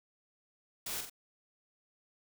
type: noise with echo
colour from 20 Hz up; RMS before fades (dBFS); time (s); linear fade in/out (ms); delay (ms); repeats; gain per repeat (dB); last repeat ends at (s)
white; -39; 0.86-1.01; 5; 44; 2; -5; 1.098
effects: none